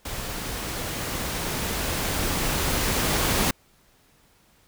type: noise with level ramp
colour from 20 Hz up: pink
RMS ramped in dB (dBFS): -33 to -22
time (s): 0.05-3.51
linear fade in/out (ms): 5
effects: pink hiss -60 dBFS RMS until 4.67 s